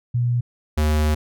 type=tone pair in turn; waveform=sine / square; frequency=121 / 76.23 Hz; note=B2 / D#2; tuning=-35 / -35 cents; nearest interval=minor sixth; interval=800 cents; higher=first; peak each=-17 dBFS; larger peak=neither; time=0.14-0.41 / 0.77-1.15 s; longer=second; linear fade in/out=10 ms; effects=none